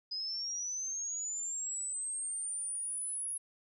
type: linear sweep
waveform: sine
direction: up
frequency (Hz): 4978 to 10548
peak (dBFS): -35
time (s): 0.11-3.38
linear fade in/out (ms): 10
effects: none